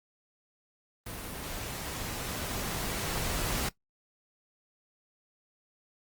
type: noise with level ramp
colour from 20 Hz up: pink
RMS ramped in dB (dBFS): -40 to -31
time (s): 1.06-3.69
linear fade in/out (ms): 5
effects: noise-tail reverb RT60 0.1 s tail -18 dB re dry + Opus 32 kbps